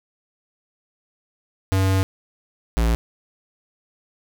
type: tone pair in turn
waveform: square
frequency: 95.5 / 56.9 Hz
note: G2 / A#1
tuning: -45 / -41 cents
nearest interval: major sixth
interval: 896 cents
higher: first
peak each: -17 dBFS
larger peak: neither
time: 1.72-2.03 / 2.77-2.95 s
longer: first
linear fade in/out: 0 ms
effects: none